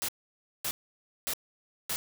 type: noise bursts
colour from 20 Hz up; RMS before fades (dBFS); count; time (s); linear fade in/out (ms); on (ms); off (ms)
white; -32; 4; 0.02-1.96; 0; 65; 560
effects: none